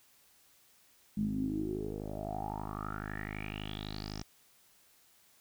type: tone with low-pass filter sweep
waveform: 10% pulse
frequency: 51.91 Hz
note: G#1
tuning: in tune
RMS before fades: -38 dBFS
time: 1.17-4.23 s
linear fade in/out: 5 ms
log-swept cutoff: 200 to 5800 Hz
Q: 8.9
effects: white hiss -65 dBFS RMS until 5.4 s